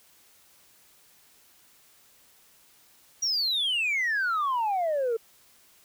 sine exponential sweep, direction down, 5800 to 440 Hz, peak -22 dBFS, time 3.22-5.17 s, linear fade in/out 10 ms, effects tanh soft clip ceiling -22 dBFS + white hiss -59 dBFS RMS until 5.84 s

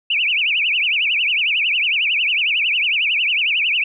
sine tone with vibrato, 2600 Hz, E7, 24 cents flat, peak -15 dBFS, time 0.1-3.84 s, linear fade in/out 5 ms, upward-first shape triangle, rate 11 Hz, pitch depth 280 cents each way, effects none

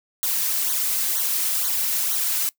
blue noise with flanger, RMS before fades -23 dBFS, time 0.23-2.49 s, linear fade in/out 0 ms, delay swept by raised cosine 0.39 to 3.69 ms, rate 2.1 Hz, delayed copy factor -0.9, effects noise-tail reverb RT60 0.1 s tail -21 dB re dry

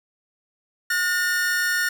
45% pulse tone pair together, 1442 / 1816.8 Hz, F#6 / A#6, -45 / -45 cents, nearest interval major third, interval 400 cents, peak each -23 dBFS, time 0.9-1.89 s, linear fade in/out 5 ms, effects 8-bit

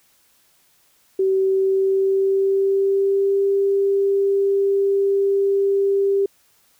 sine tone with pitch glide, 382.9 to 395.3 Hz, G4 to G4, -41 to +15 cents, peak -15 dBFS, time 1.19-6.26 s, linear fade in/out 5 ms, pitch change +56 cents, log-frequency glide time 1.35-3.43 s, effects white hiss -59 dBFS RMS until 6.79 s

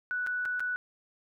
sine tone with dropouts, 1480 Hz, F#6, in tune, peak -29 dBFS, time 0.11-0.76 s, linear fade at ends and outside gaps 0 ms, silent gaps 0.265-0.271 / 0.453-0.457 / 0.596-0.604 s, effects none

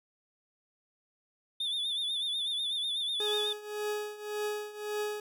triangle tone with vibrato, 3545 Hz, A7, 12 cents sharp, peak -29 dBFS, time 1.6-3.53 s, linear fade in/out 5 ms, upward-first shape sine, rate 8.1 Hz, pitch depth 70 cents each way
40% pulse tone with tremolo, 419.8 Hz, G#4, 19 cents sharp, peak -29 dBFS, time 3.2-5.2 s, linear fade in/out 2 ms, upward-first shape triangle, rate 1.8 Hz, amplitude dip 85%
effects none

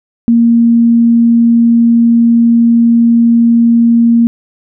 sine tone, 233.1 Hz, A#3, in tune, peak -4 dBFS, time 0.28-4.27 s, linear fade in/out 0 ms, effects none

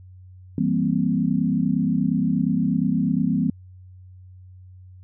sine chord, C dominant seventh, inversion first, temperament equal, 164.81 / 196 / 233.1 / 261.6 Hz, E3 / G3 / Bb3 / C4, 0 / 0 / 0 / 0 cents, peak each -24 dBFS, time 0.58-3.5 s, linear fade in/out 2 ms, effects added 92 Hz sine -42 dBFS peak until 5.03 s

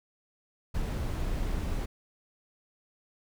brown noise, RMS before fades -31 dBFS, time 0.74-1.86 s, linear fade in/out 10 ms, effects none

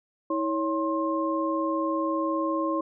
sine tone cluster, 322.2 / 557 / 1061 Hz, E4 / C#5 / C6, -39 / +8 / +24 cents, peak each -27 / -30 / -29 dBFS, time 0.3-2.81 s, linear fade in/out 5 ms, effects none

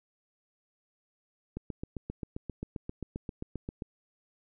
click train, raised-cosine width 3 ms, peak -23 dBFS, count 18, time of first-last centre 1.57-3.822 s, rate 7.55 Hz, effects none

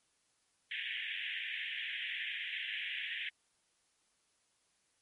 pink band-pass noise, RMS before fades -40 dBFS, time 0.71-3.29 s, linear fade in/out 2 ms, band 1700 to 3400 Hz, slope 96 dB/octave, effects white hiss -75 dBFS RMS until 5.01 s + MP3 48 kbps

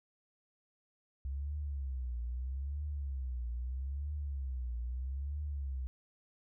sine tone with vibrato, 66.2 Hz, C2, 21 cents sharp, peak -35 dBFS, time 1.25-5.87 s, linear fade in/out 0 ms, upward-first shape triangle, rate 0.78 Hz, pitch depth 210 cents each way, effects none

